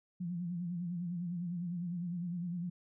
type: tone with vibrato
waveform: sine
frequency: 174.61 Hz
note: F3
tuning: in tune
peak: -35 dBFS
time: 0.2-2.7 s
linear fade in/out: 10 ms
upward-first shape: sine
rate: 9.9 Hz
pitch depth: 70 cents each way
effects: none